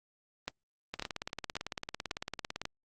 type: two click trains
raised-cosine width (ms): 0.2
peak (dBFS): -19 / -17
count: 31 / 5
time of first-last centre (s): 0.94-2.616 / 0.48-2.654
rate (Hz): 17.9 / 1.84
effects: Opus 32 kbps